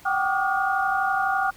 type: tone cluster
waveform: sine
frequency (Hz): 747 / 779 / 1154 / 1217 / 1432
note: F#5 / G5 / D6 / D#6 / F6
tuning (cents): +16 / -11 / -31 / -39 / +43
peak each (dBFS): -31 / -24 / -31 / -30 / -25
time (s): 0.05-1.51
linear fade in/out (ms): 10
effects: pink hiss -50 dBFS RMS until 1.56 s